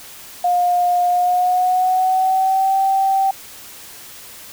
sine tone with pitch glide, 711 to 775.4 Hz, F5 to G5, +31 to -19 cents, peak -13 dBFS, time 0.44-3.31 s, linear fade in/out 5 ms, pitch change +150 cents, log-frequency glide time 1.07-2.77 s, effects white hiss -38 dBFS RMS until 4.52 s

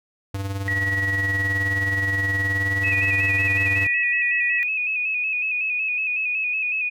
square tone with tremolo, 98 Hz, G2, in tune, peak -24 dBFS, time 0.34-3.87 s, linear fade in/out 5 ms, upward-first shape sine, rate 19 Hz, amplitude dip 50%
sine tone with pitch glide, 1922 to 1934.3 Hz, B6 to B6, -48 to -37 cents, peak -21 dBFS, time 0.68-4.63 s, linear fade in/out 0 ms, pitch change +11 cents, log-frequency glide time 2.51-2.71 s
sine tone with vibrato, 2524 Hz, D#7, 24 cents sharp, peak -21 dBFS, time 2.83-6.9 s, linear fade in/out 20 ms, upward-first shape square, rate 5.4 Hz, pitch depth 40 cents each way
effects none

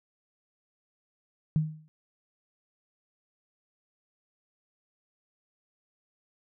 sine tone with exponential decay, 155.56 Hz, D#3, in tune, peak -19 dBFS, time 1.56-1.88 s, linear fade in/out 0 ms, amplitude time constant 69 ms, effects none

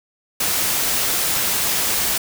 white noise, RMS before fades -20 dBFS, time 0.4-2.18 s, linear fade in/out 5 ms, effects none

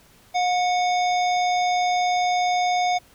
harmonic tone with a mistuned harmonic, 720 Hz, F#5, 47 cents flat, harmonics 1 / 3 / 5 / 7 / 9, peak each -19 / -29 / -33 / -36 / -38 dBFS, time 0.34-2.99 s, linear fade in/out 20 ms, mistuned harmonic 3, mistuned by +48 cents, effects pink hiss -54 dBFS RMS until 3.14 s

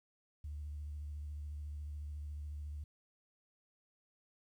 sine tone with vibrato, 74.1 Hz, D2, 16 cents sharp, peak -40 dBFS, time 0.44-2.84 s, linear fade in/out 5 ms, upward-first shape sine, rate 14 Hz, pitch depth 35 cents each way, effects tanh soft clip ceiling -36 dBFS + 12-bit

